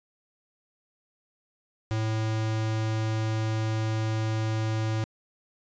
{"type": "tone", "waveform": "square", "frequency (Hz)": 110, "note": "A2", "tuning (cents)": 0, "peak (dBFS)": -26, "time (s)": [1.91, 5.04], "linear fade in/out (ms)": 0, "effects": ["resampled to 16000 Hz"]}